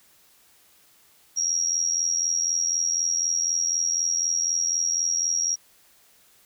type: tone with amplitude modulation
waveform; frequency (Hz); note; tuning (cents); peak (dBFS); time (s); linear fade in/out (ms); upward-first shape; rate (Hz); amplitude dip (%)
sine; 5650; F8; +19; -18; 1.36-5.56; 20; sine; 84; 75
effects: white hiss -58 dBFS RMS until 6.45 s